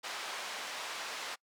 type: band-pass noise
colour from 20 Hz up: pink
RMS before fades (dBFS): -41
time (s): 0.03-1.36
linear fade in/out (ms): 20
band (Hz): 790 to 5900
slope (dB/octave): 12
effects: noise-tail reverb RT60 0.1 s tail -25 dB re dry